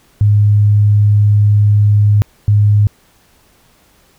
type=tone pair in turn; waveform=sine; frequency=103.83 / 103.83 Hz; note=G#2 / G#2; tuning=0 / 0 cents; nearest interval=unison; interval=0 cents; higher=neither; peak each=-6 dBFS; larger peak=neither; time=0.21-2.22 / 2.48-2.87 s; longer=first; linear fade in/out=0 ms; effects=pink hiss -51 dBFS RMS until 4.18 s